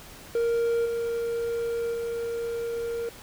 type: tone with level steps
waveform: triangle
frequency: 466.2 Hz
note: A#4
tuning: in tune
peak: -20 / -24 / -26 dBFS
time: 0.35-3.09 s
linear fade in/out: 2 ms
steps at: 0.85 / 1.93 s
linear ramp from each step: 10 ms
effects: pink hiss -46 dBFS RMS until 3.22 s